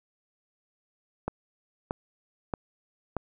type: click train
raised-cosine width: 1 ms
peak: -15 dBFS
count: 4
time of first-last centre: 1.28-3.167 s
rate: 1.59 Hz
effects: none